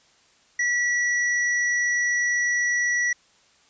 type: tone with hard clipping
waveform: triangle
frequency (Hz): 1942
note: B6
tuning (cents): -30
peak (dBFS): -22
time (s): 0.59-3.13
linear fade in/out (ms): 5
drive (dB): 16
effects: white hiss -59 dBFS RMS until 3.69 s + resampled to 16000 Hz